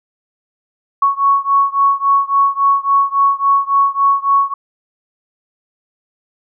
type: beating tone pair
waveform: sine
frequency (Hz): 1108.7 / 1112.3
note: C#6 / C#6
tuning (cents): 0 / +6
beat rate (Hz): 3.6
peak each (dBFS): -13 / -14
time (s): 1.02-4.54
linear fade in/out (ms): 5
effects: none